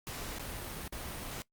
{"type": "noise with dropouts", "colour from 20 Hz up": "pink", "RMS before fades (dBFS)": -41, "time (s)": [0.07, 1.42], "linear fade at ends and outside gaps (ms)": 0, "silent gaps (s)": [[0.385, 0.395], [0.878, 0.925]], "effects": ["noise-tail reverb RT60 0.1 s tail -21 dB re dry", "Opus 48 kbps"]}